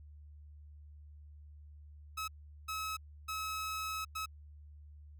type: tone bursts at uneven times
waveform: sawtooth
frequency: 1287 Hz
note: E6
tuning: 42 cents flat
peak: -33 dBFS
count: 4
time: 2.17-2.28 / 2.68-2.97 / 3.28-4.05 / 4.15-4.26 s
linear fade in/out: 10 ms
effects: added 74 Hz sine -51 dBFS peak until 5.19 s